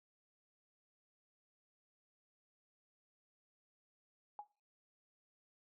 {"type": "tone with exponential decay", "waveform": "sine", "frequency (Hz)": 830.6, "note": "G#5", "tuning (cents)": 0, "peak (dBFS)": -40, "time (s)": [4.39, 4.48], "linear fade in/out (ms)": 1, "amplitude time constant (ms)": 19, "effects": ["noise-tail reverb RT60 0.3 s tail -17 dB re dry"]}